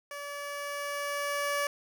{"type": "tone with level ramp", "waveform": "15% pulse", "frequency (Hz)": 574, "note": "D5", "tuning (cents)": -40, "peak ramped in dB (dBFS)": [-32, -21], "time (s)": [0.11, 1.67], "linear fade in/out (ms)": 2, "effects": []}